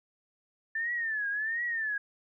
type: tone with vibrato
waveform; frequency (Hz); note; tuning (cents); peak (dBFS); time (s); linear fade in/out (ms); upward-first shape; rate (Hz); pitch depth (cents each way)
sine; 1770; A6; +10; -29; 0.75-1.98; 5; triangle; 1.4; 160
effects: none